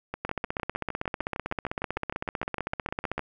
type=two click trains; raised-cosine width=0.5 ms; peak=-14 / -17 dBFS; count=47 / 21; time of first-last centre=0.25-3.18 / 0.14-3.193 s; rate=15.7 / 6.55 Hz; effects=none